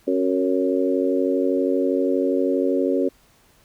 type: harmonic tone with a mistuned harmonic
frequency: 92.5 Hz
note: F#2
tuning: in tune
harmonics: 3 / 4 / 5 / 6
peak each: -22 / -23 / -24 / -25 dBFS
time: 0.07-3.09 s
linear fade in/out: 10 ms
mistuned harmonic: 3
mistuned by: -27 cents
effects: pink hiss -57 dBFS RMS until 3.64 s